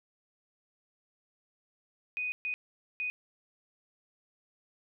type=tone bursts at uneven times; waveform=sine; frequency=2489 Hz; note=D#7; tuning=in tune; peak=-31 dBFS; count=3; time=2.17-2.32 / 2.45-2.54 / 3-3.1 s; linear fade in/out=0 ms; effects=none